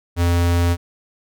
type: tone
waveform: square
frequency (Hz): 86.4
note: F2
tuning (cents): -18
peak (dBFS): -15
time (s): 0.16-0.77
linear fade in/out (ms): 50
effects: none